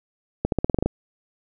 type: accelerating click train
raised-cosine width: 2 ms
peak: -7 dBFS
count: 9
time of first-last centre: 0.45-0.86 s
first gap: 72 ms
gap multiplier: 0.9
effects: none